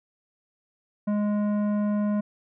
triangle tone with tanh clipping, 207.7 Hz, G#3, in tune, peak -24 dBFS, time 1.07-2.21 s, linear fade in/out 10 ms, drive 16 dB, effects none

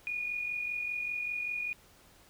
sine tone with amplitude modulation, 2448 Hz, D#7, 29 cents flat, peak -30 dBFS, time 0.07-1.73 s, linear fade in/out 0 ms, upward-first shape sine, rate 45.1 Hz, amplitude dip 50%, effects pink hiss -60 dBFS RMS until 2.29 s

